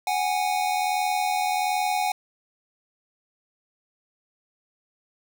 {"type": "tone pair together", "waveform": "square", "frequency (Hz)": [741.7, 823], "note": ["F#5", "G#5"], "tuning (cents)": [4, -16], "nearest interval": "major second", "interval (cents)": 180, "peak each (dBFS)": -26, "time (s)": [0.07, 2.12], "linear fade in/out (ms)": 2, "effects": []}